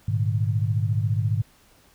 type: tone cluster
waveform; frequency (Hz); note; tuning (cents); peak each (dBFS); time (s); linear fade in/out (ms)
sine; 104.3 / 118.7 / 151.9; G#2 / A#2 / D#3; +8 / +32 / -41; -22 / -26 / -29; 0.08-1.42; 5
effects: pink hiss -57 dBFS RMS until 1.94 s